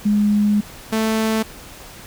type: tone pair in turn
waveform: sine / sawtooth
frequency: 207.7 / 220.6 Hz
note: G#3 / A3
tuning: 0 / +5 cents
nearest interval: minor second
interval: 105 cents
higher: second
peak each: -13 dBFS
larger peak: neither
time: 0.05-0.61 / 0.92-1.43 s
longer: first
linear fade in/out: 10 ms
effects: pink hiss -39 dBFS RMS until 2.06 s